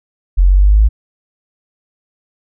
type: linear sweep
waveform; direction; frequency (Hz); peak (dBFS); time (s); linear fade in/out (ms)
sine; up; 43.47 to 55; -5; 0.37-0.89; 20
effects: none